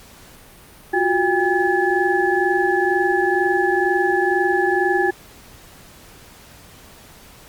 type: tone cluster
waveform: sine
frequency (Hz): 350.8 / 372.9 / 803 / 1713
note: F4 / F#4 / G5 / A6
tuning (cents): +8 / +14 / +41 / -47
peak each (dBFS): -21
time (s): 0.93-5.11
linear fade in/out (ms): 10
effects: pink hiss -45 dBFS RMS until 7.48 s + Opus 48 kbps